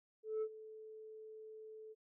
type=tone with ADSR envelope; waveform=sine; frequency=436 Hz; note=A4; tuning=16 cents flat; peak=-32 dBFS; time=0.23-1.95 s; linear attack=190 ms; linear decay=63 ms; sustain=-18 dB; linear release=34 ms; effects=tanh soft clip ceiling -34 dBFS